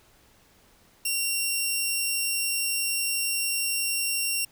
10% pulse tone, 2751 Hz, F7, 27 cents flat, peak -16 dBFS, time 1.05-4.45 s, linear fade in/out 5 ms, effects pink hiss -59 dBFS RMS until 4.51 s

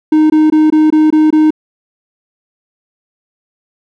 triangle tone bursts, 309.5 Hz, D#4, 9 cents flat, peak -3 dBFS, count 7, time 0.12-1.506 s, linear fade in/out 5 ms, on 180 ms, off 21 ms, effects none

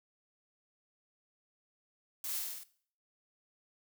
blue noise with echo, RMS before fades -39 dBFS, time 2.24-2.39 s, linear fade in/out 2 ms, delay 49 ms, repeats 5, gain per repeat -2 dB, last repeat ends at 2.635 s, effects noise-tail reverb RT60 0.5 s tail -17 dB re dry

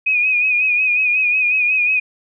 sine tone with vibrato, 2489 Hz, D#7, in tune, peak -13 dBFS, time 0.06-2 s, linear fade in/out 10 ms, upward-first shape sine, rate 5.5 Hz, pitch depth 50 cents each way, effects none

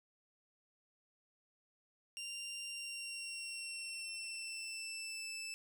20% pulse tone with pitch glide, 2780 to 2638 Hz, F7 to E7, -9 to +1 cents, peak -37 dBFS, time 2.17-5.54 s, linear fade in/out 0 ms, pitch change -90 cents, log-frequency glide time 2.65-5.28 s, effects none

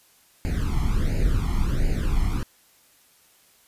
brown noise with flanger, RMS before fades -22 dBFS, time 0.45-2.43 s, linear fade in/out 0 ms, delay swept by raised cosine 0.43 to 0.96 ms, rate 1.4 Hz, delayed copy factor +0.9, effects white hiss -58 dBFS RMS until 3.67 s + resampled to 32000 Hz

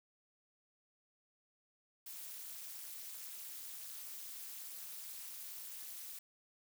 blue noise with amplitude modulation, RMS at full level -44 dBFS, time 2.06-6.19 s, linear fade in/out 5 ms, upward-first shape sine, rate 288 Hz, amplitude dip 100%, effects none

